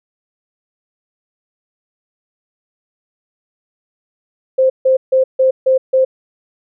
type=tone bursts; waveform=sine; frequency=523.3 Hz; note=C5; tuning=in tune; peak=-8 dBFS; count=6; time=4.58-6.05 s; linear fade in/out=10 ms; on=120 ms; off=150 ms; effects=none